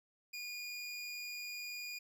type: tone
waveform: 25% pulse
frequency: 2437 Hz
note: D#7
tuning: 37 cents flat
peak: -38 dBFS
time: 0.33-1.99 s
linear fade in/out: 10 ms
effects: none